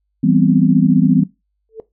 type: chord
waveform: sine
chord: C major seventh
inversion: first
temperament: equal with one note detuned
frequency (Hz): 164.81 / 194.87 / 246.9 / 261.6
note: E3 / G3 / B3 / C4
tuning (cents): 0 / -10 / 0 / 0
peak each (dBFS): -15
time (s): 0.23-1.24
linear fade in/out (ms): 10
type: tone with exponential growth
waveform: sine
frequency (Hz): 443.4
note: A4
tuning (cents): +13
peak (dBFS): -22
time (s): 1.69-1.8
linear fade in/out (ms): 1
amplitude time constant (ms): 23
effects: noise-tail reverb RT60 0.2 s tail -17 dB re dry + added 50 Hz sine -67 dBFS peak until 1.92 s